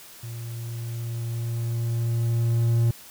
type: tone with level ramp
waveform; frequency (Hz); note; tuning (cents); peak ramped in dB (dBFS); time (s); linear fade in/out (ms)
triangle; 116.54; A#2; 0; -31 to -15; 0.23-2.91; 5
effects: white hiss -46 dBFS RMS until 3.1 s